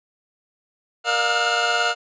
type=tone cluster; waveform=25% pulse; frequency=468.2 / 606 / 708 / 1336 / 1434 Hz; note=A#4 / D#5 / F5 / E6 / F6; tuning=+8 / -46 / +23 / +23 / +45 cents; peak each=-25 / -26 / -19 / -23 / -19 dBFS; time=1.04-1.95 s; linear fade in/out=50 ms; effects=resampled to 16000 Hz